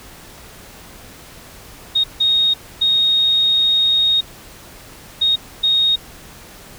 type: tone bursts at uneven times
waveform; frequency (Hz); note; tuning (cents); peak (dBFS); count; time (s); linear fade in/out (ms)
sine; 3729; A#7; 0; -12; 5; 1.95-2.04 / 2.2-2.54 / 2.81-4.21 / 5.21-5.36 / 5.63-5.96; 10
effects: pink hiss -40 dBFS RMS until 6.78 s